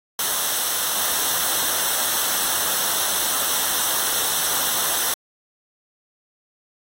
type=noise with comb filter; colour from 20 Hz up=white; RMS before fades=-22 dBFS; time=0.19-5.14 s; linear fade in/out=2 ms; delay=0.42 ms; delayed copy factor=-0.65; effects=AAC 48 kbps